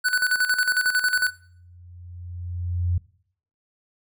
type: tone with tremolo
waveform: square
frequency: 1493 Hz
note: F#6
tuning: 15 cents sharp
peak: -18 dBFS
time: 0.04-1.31 s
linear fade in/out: 20 ms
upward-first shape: square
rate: 11 Hz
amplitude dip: 65%
type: tone with exponential growth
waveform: sine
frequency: 88 Hz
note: F2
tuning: 14 cents sharp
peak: -18 dBFS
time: 1.14-2.98 s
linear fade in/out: 5 ms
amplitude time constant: 400 ms
effects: noise-tail reverb RT60 0.6 s tail -21 dB re dry